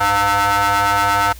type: ring-modulated tone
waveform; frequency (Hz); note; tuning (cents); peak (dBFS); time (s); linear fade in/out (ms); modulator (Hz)
30% pulse; 202.6; G#3; -43; -8; 0-1.33; 10; 1110
effects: added 60 Hz sine -35 dBFS peak until 1.39 s + white hiss -43 dBFS RMS until 1.39 s